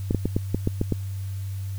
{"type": "clicks", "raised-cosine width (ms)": 3, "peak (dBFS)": -9, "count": 8, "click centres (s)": [0.109, 0.147, 0.256, 0.365, 0.546, 0.674, 0.814, 0.923], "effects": ["added 97 Hz sine -28 dBFS peak until 1.78 s", "white hiss -50 dBFS RMS until 1.78 s"]}